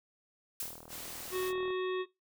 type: noise with exponential decay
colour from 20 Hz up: blue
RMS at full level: -36 dBFS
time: 0.6-1.03 s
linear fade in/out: 1 ms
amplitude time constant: 93 ms
type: click train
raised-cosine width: 1 ms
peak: -36 dBFS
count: 44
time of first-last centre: 0.63-1.705 s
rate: 40 Hz
type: noise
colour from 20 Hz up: white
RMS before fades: -44 dBFS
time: 0.88-1.53 s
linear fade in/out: 50 ms
type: harmonic tone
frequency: 370 Hz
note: F#4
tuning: in tune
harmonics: 1 / 3 / 5 / 7 / 9 / 10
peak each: -31 / -41 / -45 / -48 / -50 / -51 dBFS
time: 1.31-2.06 s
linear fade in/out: 50 ms
effects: noise-tail reverb RT60 0.2 s tail -20 dB re dry